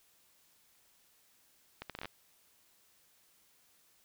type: accelerating click train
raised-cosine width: 0.3 ms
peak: -25 dBFS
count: 8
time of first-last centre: 1.82-2.056 s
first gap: 77 ms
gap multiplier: 0.7
effects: white hiss -68 dBFS RMS until 4.04 s